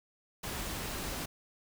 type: noise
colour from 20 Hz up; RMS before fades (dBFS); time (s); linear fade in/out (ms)
pink; -38; 0.43-1.26; 10
effects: none